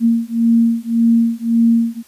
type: beating tone pair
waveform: sine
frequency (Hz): 230 / 231.8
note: A#3 / A#3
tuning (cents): -23 / -10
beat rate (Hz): 1.8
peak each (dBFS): -14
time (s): 0-2.03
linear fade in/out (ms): 50
effects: white hiss -49 dBFS RMS until 2.07 s + resampled to 32000 Hz